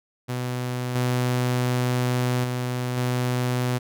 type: tone with level steps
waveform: sawtooth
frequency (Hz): 124.7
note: B2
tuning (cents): +17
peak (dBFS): -22 / -17 / -21 / -18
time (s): 0.28-3.79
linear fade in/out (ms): 20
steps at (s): 0.95 / 2.44 / 2.97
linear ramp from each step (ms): 2
effects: none